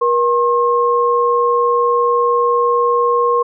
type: tone pair together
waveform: sine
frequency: 478 / 1072.2 Hz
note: A#4 / C6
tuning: +43 / +42 cents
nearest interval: octave + major second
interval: 1399 cents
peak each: -14 dBFS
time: 0.01-3.43 s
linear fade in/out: 10 ms
effects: none